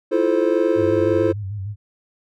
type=chord; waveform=triangle; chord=F major seventh; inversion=third; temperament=just; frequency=327.4 / 349.2 / 436.5 / 523.8 Hz; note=E4 / F4 / A4 / C5; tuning=-12 / 0 / -14 / +2 cents; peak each=-19 dBFS; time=0.11-1.33 s; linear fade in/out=20 ms
type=tone with vibrato; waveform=sine; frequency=100 Hz; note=G2; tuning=35 cents sharp; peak=-25 dBFS; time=0.75-1.76 s; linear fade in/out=50 ms; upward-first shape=square; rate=6.6 Hz; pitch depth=75 cents each way
effects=none